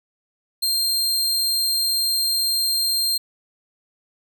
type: tone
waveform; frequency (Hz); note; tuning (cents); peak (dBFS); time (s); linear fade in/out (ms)
sawtooth; 4186; C8; 0; -16; 0.62-3.18; 10
effects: none